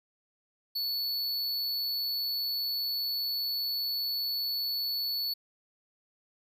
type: tone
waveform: square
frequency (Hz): 4435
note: C#8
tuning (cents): 0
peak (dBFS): -30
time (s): 0.75-5.34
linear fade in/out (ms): 10
effects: none